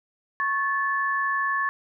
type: tone pair together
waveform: sine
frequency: 1102 / 1736.6 Hz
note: C#6 / A6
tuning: -11 / -23 cents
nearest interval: minor sixth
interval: 788 cents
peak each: -25 dBFS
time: 0.4-1.69 s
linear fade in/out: 0 ms
effects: none